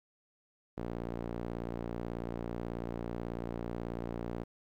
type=tone with band-pass filter; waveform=sawtooth; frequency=58.27 Hz; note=A#1; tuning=in tune; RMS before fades=-39 dBFS; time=0.77-4.44 s; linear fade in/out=10 ms; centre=380 Hz; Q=0.76; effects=11-bit